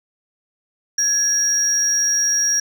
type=tone pair together; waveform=sine; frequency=1678 / 5644 Hz; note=G#6 / F8; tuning=+17 / +17 cents; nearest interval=octave + major sixth; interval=2100 cents; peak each=-24 / -14 dBFS; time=0.98-2.6 s; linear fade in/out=5 ms; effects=tanh soft clip ceiling -12 dBFS